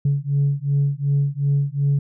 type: beating tone pair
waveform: sine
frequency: 140 / 142.7 Hz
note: C#3 / D3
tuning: +18 / -49 cents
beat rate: 2.7 Hz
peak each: -19 dBFS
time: 0.05-1.99 s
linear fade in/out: 5 ms
effects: tanh soft clip ceiling -12 dBFS